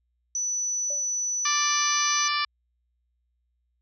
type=tone; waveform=sine; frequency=5960 Hz; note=F#8; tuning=12 cents sharp; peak=-25 dBFS; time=0.35-2.28 s; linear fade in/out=2 ms
type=tone with exponential decay; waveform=sine; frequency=576 Hz; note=D5; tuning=34 cents flat; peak=-35 dBFS; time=0.9-1.13 s; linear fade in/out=5 ms; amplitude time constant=50 ms
type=harmonic tone; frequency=587.3 Hz; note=D5; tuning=in tune; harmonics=2 / 3 / 4 / 5 / 6 / 7 / 8 / 9; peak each=-27 / -32 / -31 / -35 / -35 / -36 / -33 / -34 dBFS; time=1.45-2.45 s; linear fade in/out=5 ms
effects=added 60 Hz sine -70 dBFS peak until 3.81 s